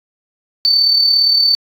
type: tone with amplitude modulation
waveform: sine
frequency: 4535 Hz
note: C#8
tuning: 39 cents sharp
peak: -6 dBFS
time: 0.65-1.55 s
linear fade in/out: 0 ms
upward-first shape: sine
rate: 37.4 Hz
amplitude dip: 50%
effects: tanh soft clip ceiling -4 dBFS